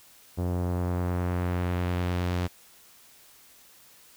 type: tone with low-pass filter sweep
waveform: sawtooth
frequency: 89 Hz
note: F2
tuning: 33 cents sharp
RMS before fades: -28 dBFS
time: 0.37-2.48 s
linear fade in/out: 20 ms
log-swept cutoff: 670 to 5400 Hz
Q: 0.84
effects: white hiss -55 dBFS RMS until 4.16 s